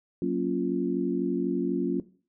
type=chord; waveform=sine; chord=Gb major seventh; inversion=none; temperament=equal; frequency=185 / 233.1 / 277.2 / 349.2 Hz; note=Gb3 / Bb3 / Db4 / F4; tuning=0 / 0 / 0 / 0 cents; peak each=-30 / -32 / -29 / -29 dBFS; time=0.22-2 s; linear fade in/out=2 ms; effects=noise-tail reverb RT60 0.4 s tail -17 dB re dry